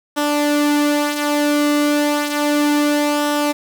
sawtooth tone with flanger, 293.7 Hz, D4, in tune, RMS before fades -17 dBFS, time 0.16-3.53 s, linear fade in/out 20 ms, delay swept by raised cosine 0.44 to 4.64 ms, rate 0.32 Hz, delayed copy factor -0.5, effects 7-bit

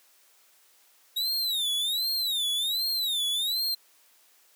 45% pulse tone with vibrato, 3787 Hz, A#7, 27 cents sharp, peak -25 dBFS, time 1.16-3.75 s, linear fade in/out 10 ms, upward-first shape sine, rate 1.3 Hz, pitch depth 190 cents each way, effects white hiss -61 dBFS RMS until 4.55 s + high-pass 400 Hz 12 dB/octave

